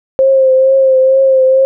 sine tone with vibrato, 529 Hz, C5, 19 cents sharp, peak -5 dBFS, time 0.19-1.65 s, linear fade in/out 0 ms, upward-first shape triangle, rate 2.2 Hz, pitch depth 33 cents each way, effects none

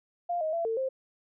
sine tone with pitch steps, 698 / 628 / 673 / 450.2 / 527 Hz, F5 / D#5 / E5 / A4 / C5, -1 / +16 / +36 / +40 / +12 cents, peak -27 dBFS, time 0.29-0.89 s, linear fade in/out 10 ms, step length 120 ms, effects none

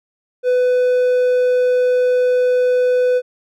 triangle tone, 499.5 Hz, B4, 20 cents sharp, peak -10 dBFS, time 0.43-3.22 s, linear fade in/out 50 ms, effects none

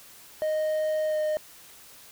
triangle tone with pitch glide, 620 to 613.9 Hz, D#5 to D#5, -6 to -23 cents, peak -22 dBFS, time 0.42-1.37 s, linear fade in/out 0 ms, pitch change -17 cents, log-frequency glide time 1.06-1.18 s, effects white hiss -50 dBFS RMS until 2.11 s

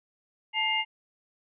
sine tone cluster, 879 / 2110 / 2820 Hz, A5 / C7 / F7, -2 / +14 / +16 cents, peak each -31 / -28 / -28 dBFS, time 0.53-0.85 s, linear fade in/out 50 ms, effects none

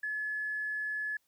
triangle tone with tanh clipping, 1711 Hz, A6, 49 cents flat, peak -32 dBFS, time 0.03-1.17 s, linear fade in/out 5 ms, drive 3 dB, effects white hiss -75 dBFS RMS until 1.27 s

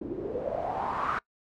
white noise with low-pass filter sweep, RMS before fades -32 dBFS, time 0.01-1.19 s, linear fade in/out 5 ms, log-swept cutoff 310 to 1400 Hz, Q 5.8, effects noise-tail reverb RT60 0.1 s tail -23 dB re dry

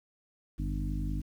harmonic tone with a mistuned harmonic, 50.4 Hz, G1, 49 cents sharp, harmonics 1 / 2 / 3 / 4 / 5 / 6, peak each -32 / -40 / -38 / -43 / -41 / -42 dBFS, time 0.58-1.22 s, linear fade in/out 20 ms, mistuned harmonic 2, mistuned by -98 cents, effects 10-bit

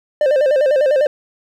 triangle tone with vibrato, 562 Hz, C#5, 24 cents sharp, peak -9 dBFS, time 0.21-1.07 s, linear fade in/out 2 ms, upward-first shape square, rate 10 Hz, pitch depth 110 cents each way, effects none

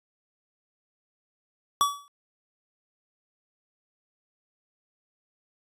square tone with exponential decay, 1142 Hz, D6, 49 cents flat, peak -17 dBFS, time 1.81-2.08 s, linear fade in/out 0 ms, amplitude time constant 57 ms, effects resampled to 32000 Hz

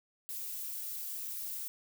violet noise with flanger, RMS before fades -40 dBFS, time 0.29-1.68 s, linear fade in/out 0 ms, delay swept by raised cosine 1.9 to 6.5 ms, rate 1.8 Hz, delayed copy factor -0.55, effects none

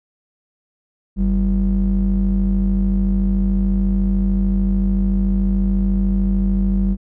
triangle ring-modulated tone, 73.42 Hz, D2, in tune, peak -9 dBFS, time 1.16-6.97 s, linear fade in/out 50 ms, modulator 120 Hz, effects none

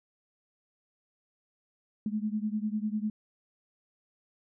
sine beating tone pair, 209.7 / 219.7 Hz, G#3 / A3, +17 / -2 cents, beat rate 10 Hz, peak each -31 / -33 dBFS, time 2.06-3.1 s, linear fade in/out 2 ms, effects none

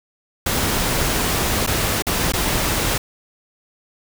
pink noise with dropouts, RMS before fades -20 dBFS, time 0.46-2.98 s, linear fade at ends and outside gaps 5 ms, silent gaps 1.665-1.673 / 2.023-2.067 / 2.322-2.335 s, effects none

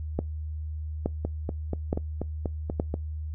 two click trains, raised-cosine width 2 ms, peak -16 / -12 dBFS, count 8 / 4, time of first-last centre 1.25-2.941 / 0.19-2.799 s, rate 4.14 / 1.15 Hz, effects noise-tail reverb RT60 0.2 s tail -24 dB re dry + added 77 Hz sine -31 dBFS peak until 3.34 s

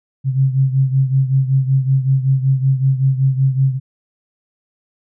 sine beating tone pair, 132.6 / 137.9 Hz, C3 / C#3, +23 / -9 cents, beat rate 5.3 Hz, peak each -13 / -18 dBFS, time 0.24-3.8 s, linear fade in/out 50 ms, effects none

